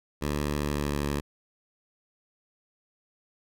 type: tone with pitch glide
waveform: 10% pulse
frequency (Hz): 73.42 to 71.99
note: D2 to D2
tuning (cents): 0 to -34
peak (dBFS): -19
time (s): 0.21-1.21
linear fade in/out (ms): 20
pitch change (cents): -34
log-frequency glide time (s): 0.58-1.04
effects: none